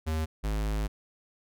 square tone pair in turn, 79 / 52.5 Hz, D#2 / G#1, +27 / +19 cents, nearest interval perfect fifth, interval 708 cents, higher first, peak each -28 dBFS, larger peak neither, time 0.06-0.26 / 0.43-0.88 s, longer second, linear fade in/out 20 ms, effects none

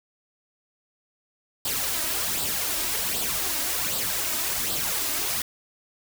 white noise with flanger, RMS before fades -27 dBFS, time 1.65-5.42 s, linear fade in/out 2 ms, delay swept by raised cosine 0.23 to 3.23 ms, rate 1.3 Hz, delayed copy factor +0.55, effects none

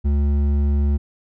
sine tone with hard clipping, 71.7 Hz, D2, 41 cents flat, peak -17 dBFS, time 0.04-0.98 s, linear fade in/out 20 ms, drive 8 dB, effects none

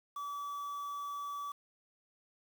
triangle tone with quantisation, 1148 Hz, D6, 40 cents flat, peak -36 dBFS, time 0.16-1.52 s, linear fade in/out 5 ms, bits 9, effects none

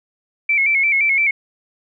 sine tone with vibrato, 2252 Hz, C#7, 27 cents sharp, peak -13 dBFS, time 0.49-1.31 s, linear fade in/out 5 ms, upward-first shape square, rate 5.8 Hz, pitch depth 60 cents each way, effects none

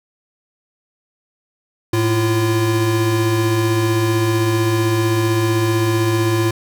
square tone pair together, 108.95 / 342.5 Hz, A2 / F4, -17 / -34 cents, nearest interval octave + minor sixth, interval 1983 cents, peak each -18 dBFS, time 1.93-6.51 s, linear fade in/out 5 ms, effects none

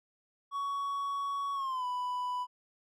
triangle tone with pitch glide, 1120 to 992.1 Hz, C#6 to B5, +18 to +8 cents, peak -30 dBFS, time 0.51-2.47 s, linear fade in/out 50 ms, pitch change -210 cents, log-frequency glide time 1.54-1.85 s, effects none

